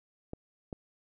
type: clicks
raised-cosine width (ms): 2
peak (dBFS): -25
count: 2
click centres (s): 0.334 / 0.728
effects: none